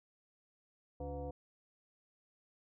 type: tone with frequency modulation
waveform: sine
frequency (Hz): 287.1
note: D4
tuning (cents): -39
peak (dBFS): -39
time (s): 1-1.31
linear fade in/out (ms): 5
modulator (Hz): 215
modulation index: 1.8
effects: none